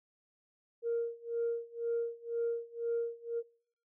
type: tone with tremolo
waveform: sine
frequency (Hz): 466.8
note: A#4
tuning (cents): +2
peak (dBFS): -28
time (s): 0.82-3.43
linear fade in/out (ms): 50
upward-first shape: sine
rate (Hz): 2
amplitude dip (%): 95
effects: noise-tail reverb RT60 0.6 s tail -25 dB re dry + tanh soft clip ceiling -26 dBFS